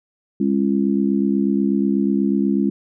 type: harmonic tone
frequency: 68.2 Hz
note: C#2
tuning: 28 cents flat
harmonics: 3 / 4 / 5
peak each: -18 / -20 / -23 dBFS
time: 0.4-2.7 s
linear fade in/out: 5 ms
effects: none